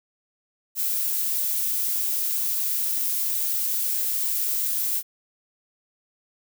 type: noise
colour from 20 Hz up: violet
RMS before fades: -25 dBFS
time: 0.75-5.03 s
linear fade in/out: 50 ms
effects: none